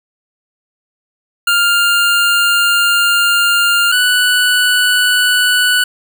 25% pulse tone pair in turn, 1400 / 1483.2 Hz, F6 / F#6, +4 / +4 cents, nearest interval minor second, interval 100 cents, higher second, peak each -6 dBFS, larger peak neither, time 1.47-3.92 / 3.92-5.84 s, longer first, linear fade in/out 5 ms, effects none

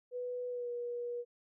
sine tone with pitch glide, 493.9 to 481.2 Hz, B4 to B4, 0 to -45 cents, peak -36 dBFS, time 0.11-1.25 s, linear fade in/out 50 ms, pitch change -45 cents, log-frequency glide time 0.49-0.7 s, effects none

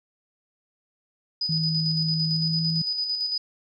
sine tone with tremolo, 4978 Hz, D#8, in tune, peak -23 dBFS, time 1.41-3.38 s, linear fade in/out 5 ms, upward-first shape square, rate 8.9 Hz, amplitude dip 40%
sine tone with pitch glide, 160 to 162.98 Hz, D#3 to E3, +49 to -19 cents, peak -24 dBFS, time 1.49-2.82 s, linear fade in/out 5 ms, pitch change +32 cents, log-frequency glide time 2.28-2.6 s
effects none

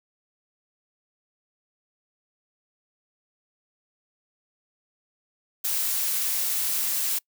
blue noise, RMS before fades -26 dBFS, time 5.64-7.19 s, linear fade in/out 10 ms, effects noise-tail reverb RT60 0.1 s tail -25 dB re dry

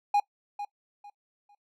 triangle tone with echo, 820 Hz, G#5, 22 cents flat, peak -18 dBFS, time 0.14-0.2 s, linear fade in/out 5 ms, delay 450 ms, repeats 3, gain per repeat -12 dB, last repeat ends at 1.55 s, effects noise-tail reverb RT60 0.1 s tail -21 dB re dry

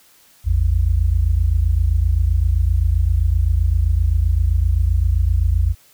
sine tone pair together, 55.6 / 83.3 Hz, A1 / E2, +19 / +19 cents, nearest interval perfect fifth, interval 700 cents, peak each -16 dBFS, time 0.44-5.75 s, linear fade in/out 50 ms, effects white hiss -52 dBFS RMS until 5.93 s

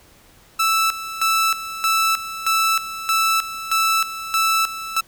sawtooth tone with tremolo, 1318.5 Hz, E6, in tune, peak -12 dBFS, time 0.59-5.01 s, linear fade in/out 10 ms, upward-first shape square, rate 1.6 Hz, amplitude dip 75%, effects pink hiss -51 dBFS RMS until 5.07 s

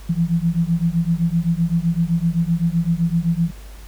sine beating tone pair, 164.5 / 172.3 Hz, E3 / F3, -3 / -23 cents, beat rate 7.8 Hz, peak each -19 dBFS, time 0.09-3.51 s, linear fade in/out 10 ms, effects added 50 Hz sine -35 dBFS peak until 3.87 s + pink hiss -46 dBFS RMS until 3.87 s

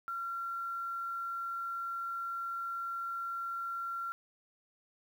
sine tone with quantisation, 1369 Hz, F6, 35 cents flat, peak -35 dBFS, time 0.08-4.12 s, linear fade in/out 0 ms, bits 10, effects none

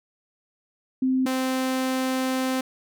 sine / sawtooth tone pair in turn, 260 / 260 Hz, C4 / C4, -11 / -11 cents, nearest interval unison, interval 0 cents, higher neither, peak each -19 dBFS, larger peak neither, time 1.02-1.26 / 1.26-2.61 s, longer second, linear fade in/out 5 ms, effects none

